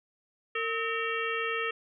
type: harmonic tone with a mistuned harmonic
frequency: 457.2 Hz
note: A#4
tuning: 34 cents flat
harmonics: 1 / 3 / 4 / 5 / 6 / 7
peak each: -34 / -34 / -35 / -38 / -36 / -42 dBFS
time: 0.55-1.71 s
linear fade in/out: 5 ms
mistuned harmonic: 3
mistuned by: -110 cents
effects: none